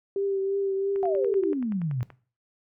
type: tone with vibrato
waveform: sine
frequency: 392 Hz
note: G4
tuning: in tune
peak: -24 dBFS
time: 0.16-1.53 s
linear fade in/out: 2 ms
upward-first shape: triangle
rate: 3 Hz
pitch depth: 29 cents each way
type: click train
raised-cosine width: 0.5 ms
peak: -30 dBFS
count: 13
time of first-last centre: 0.96-2.103 s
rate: 10.5 Hz
type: exponential sweep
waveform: sine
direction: down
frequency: 740 to 116.54 Hz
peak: -25 dBFS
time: 1.03-2.03 s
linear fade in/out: 0 ms
effects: noise-tail reverb RT60 0.4 s tail -18 dB re dry